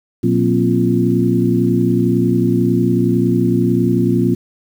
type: tone cluster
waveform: sine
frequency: 119.8 / 181.7 / 237.9 / 268.9 / 347.8 Hz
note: A#2 / F#3 / A#3 / C4 / F4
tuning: +48 / -31 / +35 / +47 / -7 cents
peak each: -18 dBFS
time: 0.23-4.35 s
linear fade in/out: 10 ms
effects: 7-bit